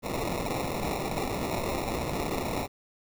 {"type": "noise with sample-and-hold", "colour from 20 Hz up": "blue", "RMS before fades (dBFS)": -31, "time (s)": [0.02, 2.68], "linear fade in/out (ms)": 50, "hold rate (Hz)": 1575, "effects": []}